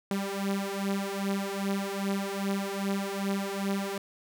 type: beating tone pair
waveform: sawtooth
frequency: 196 / 198.5 Hz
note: G3 / G3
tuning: 0 / +22 cents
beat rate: 2.5 Hz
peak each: -28 dBFS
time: 0.11-3.98 s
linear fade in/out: 2 ms
effects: none